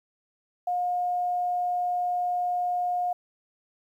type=tone; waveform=sine; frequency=715 Hz; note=F5; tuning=41 cents sharp; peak=-24 dBFS; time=0.67-3.13 s; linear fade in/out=5 ms; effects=10-bit